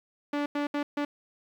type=tone bursts at uneven times; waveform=sawtooth; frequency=290.3 Hz; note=D4; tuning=20 cents flat; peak=-23 dBFS; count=4; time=0.33-0.46 / 0.55-0.67 / 0.74-0.83 / 0.97-1.05 s; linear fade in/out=5 ms; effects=low-pass 3000 Hz 12 dB/octave + 10-bit